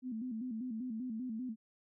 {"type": "tone with vibrato", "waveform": "sine", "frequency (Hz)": 237.1, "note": "A#3", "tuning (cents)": 30, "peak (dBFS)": -37, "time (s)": [0.02, 1.56], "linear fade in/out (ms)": 50, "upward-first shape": "square", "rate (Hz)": 5.1, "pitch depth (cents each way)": 120, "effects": []}